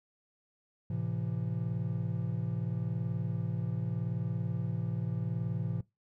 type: chord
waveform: triangle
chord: A minor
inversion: none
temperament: equal with one note detuned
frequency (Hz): 110 / 130.81 / 168.67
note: A2 / C3 / E3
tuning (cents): 0 / 0 / +40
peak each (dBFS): -33 / -34 / -34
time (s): 0.9-5.81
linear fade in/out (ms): 5
effects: noise-tail reverb RT60 0.2 s tail -22 dB re dry